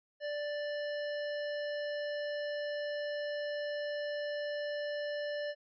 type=harmonic tone with a mistuned harmonic; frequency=587.3 Hz; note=D5; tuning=in tune; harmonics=1 / 3 / 5 / 7 / 9; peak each=-35 / -43 / -50 / -53 / -52 dBFS; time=0.2-5.55 s; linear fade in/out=50 ms; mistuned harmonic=7; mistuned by=+23 cents; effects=none